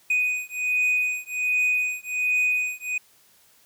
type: beating tone pair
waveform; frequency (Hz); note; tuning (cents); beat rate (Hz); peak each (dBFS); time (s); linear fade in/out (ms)
triangle; 2489 / 2490.3; D#7 / D#7; 0 / +1; 1.3; -23; 0.1-2.98; 5
effects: white hiss -58 dBFS RMS until 3.65 s + high-pass 60 Hz 12 dB/octave